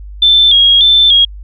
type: tone with vibrato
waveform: sine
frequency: 3409 Hz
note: G#7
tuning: 45 cents sharp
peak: -4 dBFS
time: 0.22-1.25 s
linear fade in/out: 5 ms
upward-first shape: square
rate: 1.7 Hz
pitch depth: 65 cents each way
effects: added 50 Hz sine -26 dBFS peak until 1.43 s